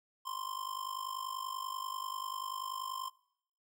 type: tone with amplitude modulation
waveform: square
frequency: 1046.5 Hz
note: C6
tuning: in tune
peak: -35 dBFS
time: 0.25-3.1 s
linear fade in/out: 20 ms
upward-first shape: sine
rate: 50.3 Hz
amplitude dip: 80%
effects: noise-tail reverb RT60 0.7 s tail -23 dB re dry